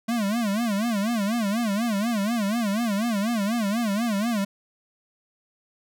square tone with vibrato, 217 Hz, A3, 24 cents flat, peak -23 dBFS, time 0.08-4.45 s, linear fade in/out 10 ms, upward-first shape sine, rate 4.1 Hz, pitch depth 180 cents each way, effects none

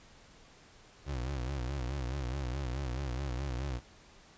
30% pulse tone with vibrato, 65.3 Hz, C2, 3 cents flat, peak -31 dBFS, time 1.05-3.81 s, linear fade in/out 50 ms, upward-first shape sine, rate 4.7 Hz, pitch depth 150 cents each way, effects pink hiss -58 dBFS RMS until 4.37 s + resampled to 16000 Hz

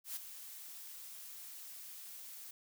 blue noise with ADSR envelope, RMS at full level -40 dBFS, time 0.04-2.51 s, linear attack 120 ms, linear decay 16 ms, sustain -10 dB, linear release 4 ms, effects none

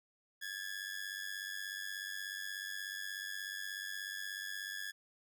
sawtooth ring-modulated tone, 1687 Hz, G#6, 27 cents sharp, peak -34 dBFS, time 0.41-4.92 s, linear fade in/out 20 ms, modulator 48.3 Hz, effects none

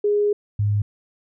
sine tone pair in turn, 413.4 / 103.41 Hz, G#4 / G#2, -8 / -7 cents, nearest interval 2 octaves, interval 2399 cents, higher first, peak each -16 / -17 dBFS, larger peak first, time 0.04-0.33 / 0.59-0.82 s, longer first, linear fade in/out 5 ms, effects none

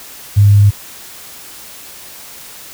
sine tone, 101.9 Hz, G#2, 32 cents flat, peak -4 dBFS, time 0.36-0.71 s, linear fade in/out 20 ms, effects white hiss -34 dBFS RMS until 2.73 s

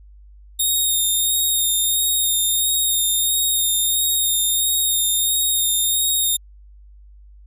5% pulse tone with vibrato, 3700 Hz, A#7, 14 cents flat, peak -10 dBFS, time 0.59-6.37 s, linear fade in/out 10 ms, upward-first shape sine, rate 1.5 Hz, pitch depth 25 cents each way, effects added 50 Hz sine -42 dBFS peak until 7.46 s

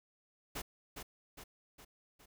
pink noise with echo, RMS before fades -41 dBFS, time 0.55-0.62 s, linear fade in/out 10 ms, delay 410 ms, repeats 4, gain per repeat -5 dB, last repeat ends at 2.26 s, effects none

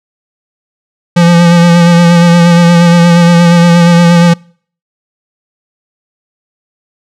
square tone with vibrato, 171.8 Hz, F3, 28 cents flat, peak -3 dBFS, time 1.16-4.34 s, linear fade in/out 10 ms, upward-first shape sine, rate 8.5 Hz, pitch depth 28 cents each way, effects noise-tail reverb RT60 0.5 s tail -26 dB re dry + low-pass 7000 Hz 12 dB/octave

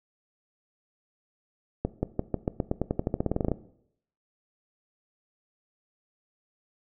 accelerating click train, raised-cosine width 2 ms, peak -12 dBFS, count 20, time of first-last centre 1.85-3.517 s, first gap 180 ms, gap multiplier 0.91, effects noise-tail reverb RT60 0.7 s tail -17 dB re dry

